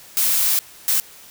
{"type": "noise bursts at uneven times", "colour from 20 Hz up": "blue", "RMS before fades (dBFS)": -18, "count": 2, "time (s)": [[0.17, 0.59], [0.88, 1]], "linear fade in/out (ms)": 0, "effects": ["white hiss -44 dBFS RMS until 1.3 s"]}